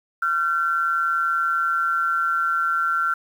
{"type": "tone pair together", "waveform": "sine", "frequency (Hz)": [1370, 1530.2], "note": ["F6", "G6"], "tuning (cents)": [-34, -42], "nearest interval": "major second", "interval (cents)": 192, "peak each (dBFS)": [-20, -25], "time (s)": [0.22, 3.14], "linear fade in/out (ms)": 5, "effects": ["8-bit"]}